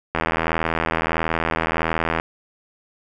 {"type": "click train", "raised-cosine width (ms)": 0.5, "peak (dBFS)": -5, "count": 168, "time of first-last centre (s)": [0.15, 2.199], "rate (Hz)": 81.5, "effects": []}